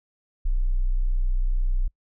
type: tone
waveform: sine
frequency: 31.03 Hz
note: B0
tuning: 9 cents sharp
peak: -19 dBFS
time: 0.45-1.88 s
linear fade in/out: 10 ms
effects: noise-tail reverb RT60 0.1 s tail -24 dB re dry